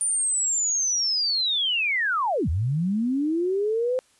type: linear two-way sweep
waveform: sine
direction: down then up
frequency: 9300 to 72.6 to 519 Hz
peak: -21 dBFS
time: 0.01-3.99 s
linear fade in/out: 0 ms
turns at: 2.49 s
effects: white hiss -61 dBFS RMS until 4.19 s + resampled to 24000 Hz